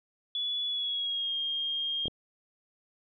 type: tone with pitch glide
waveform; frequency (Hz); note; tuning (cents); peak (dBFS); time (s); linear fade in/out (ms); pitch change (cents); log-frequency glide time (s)
sine; 3417 to 3225; G#7 to G7; +49 to +48; -29; 0.35-2.08; 2; -101; 0.67-1.35
type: clicks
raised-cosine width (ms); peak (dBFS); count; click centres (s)
2; -25; 2; 2.057 / 2.081
effects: none